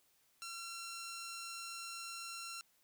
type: tone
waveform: 10% pulse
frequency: 1362 Hz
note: F6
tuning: 44 cents flat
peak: -36 dBFS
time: 0.42-2.61 s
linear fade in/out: 0 ms
effects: white hiss -73 dBFS RMS until 2.83 s